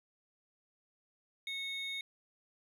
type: tone pair together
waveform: triangle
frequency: 2200 / 3700 Hz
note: C#7 / A#7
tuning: -14 / -14 cents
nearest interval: major sixth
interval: 900 cents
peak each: -39 / -38 dBFS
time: 1.47-2.01 s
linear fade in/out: 2 ms
effects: none